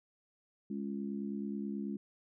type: harmonic tone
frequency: 69.3 Hz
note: C#2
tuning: in tune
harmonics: 3 / 4 / 5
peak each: -37 / -42 / -45 dBFS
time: 0.7-1.97 s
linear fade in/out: 5 ms
effects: none